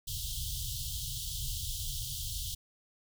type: band-stop noise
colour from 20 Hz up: pink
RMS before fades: -37 dBFS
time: 0.07-2.55 s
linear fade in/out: 10 ms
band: 140 to 3000 Hz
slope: 96 dB/octave
effects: none